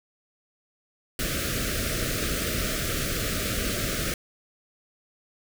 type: band-stop noise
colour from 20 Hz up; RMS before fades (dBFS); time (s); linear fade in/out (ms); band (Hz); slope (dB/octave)
pink; -28; 1.19-4.14; 2; 670 to 1200; 96
effects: none